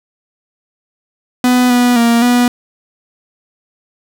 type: tone with pitch steps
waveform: 45% pulse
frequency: 249 / 245 / 233.8 / 244.2 Hz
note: B3 / B3 / A#3 / B3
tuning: +14 / -14 / +5 / -19 cents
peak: -8 dBFS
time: 1.44-2.48 s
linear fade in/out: 2 ms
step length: 260 ms
effects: none